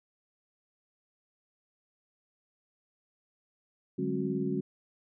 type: tone cluster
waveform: sine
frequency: 149.2 / 189.6 / 207.8 / 270.1 / 367.1 Hz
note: D3 / F#3 / G#3 / C#4 / F#4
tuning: +28 / +43 / +1 / -45 / -14 cents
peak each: -37 / -35 / -36 / -34 / -34 dBFS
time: 3.98-4.61 s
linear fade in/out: 10 ms
effects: none